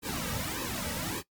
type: noise with flanger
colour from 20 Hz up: pink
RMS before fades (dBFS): -34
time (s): 0.02-1.23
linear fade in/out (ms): 50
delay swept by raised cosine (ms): 1.4 to 2.9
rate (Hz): 1.7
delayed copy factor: -0.95
effects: noise-tail reverb RT60 0.1 s tail -18 dB re dry + MP3 96 kbps